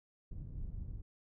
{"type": "low-pass noise", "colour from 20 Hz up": "pink", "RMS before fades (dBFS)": -43, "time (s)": [0.31, 1.02], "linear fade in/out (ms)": 5, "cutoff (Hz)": 100, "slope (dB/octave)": 12, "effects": []}